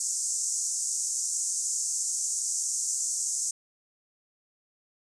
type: band-pass noise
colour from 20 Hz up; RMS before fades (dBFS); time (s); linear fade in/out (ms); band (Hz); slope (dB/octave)
pink; -30; 0-3.51; 5; 6200 to 8500; 48
effects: none